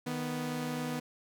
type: tone pair together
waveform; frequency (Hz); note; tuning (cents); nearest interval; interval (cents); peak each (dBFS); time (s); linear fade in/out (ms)
sawtooth; 155.4 / 246.7; D#3 / B3; -2 / -2; minor sixth; 800; -34 / -31; 0.06-1; 10
effects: none